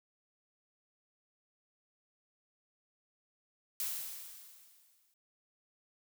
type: noise with exponential decay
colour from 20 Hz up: blue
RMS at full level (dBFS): -35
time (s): 3.8-5.14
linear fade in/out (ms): 1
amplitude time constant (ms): 290
effects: none